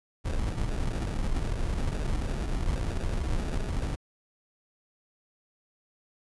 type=noise with sample-and-hold; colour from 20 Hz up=brown; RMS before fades=-29 dBFS; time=0.24-3.96 s; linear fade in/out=20 ms; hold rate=1050 Hz; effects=resampled to 24000 Hz